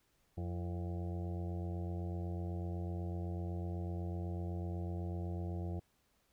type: harmonic tone with a mistuned harmonic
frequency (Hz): 88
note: F2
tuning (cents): +14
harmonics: 1 / 2 / 4 / 5 / 6 / 7 / 8 / 9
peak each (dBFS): -38 / -44 / -47 / -54 / -56 / -57 / -54 / -59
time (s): 0.37-5.8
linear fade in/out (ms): 10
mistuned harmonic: 4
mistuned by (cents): -72
effects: pink hiss -75 dBFS RMS until 6.32 s